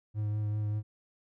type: tone with vibrato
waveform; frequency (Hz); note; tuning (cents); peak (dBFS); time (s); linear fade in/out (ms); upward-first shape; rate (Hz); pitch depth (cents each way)
triangle; 105.6; G#2; +29; -27; 0.14-0.83; 50; triangle; 5.1; 21
effects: none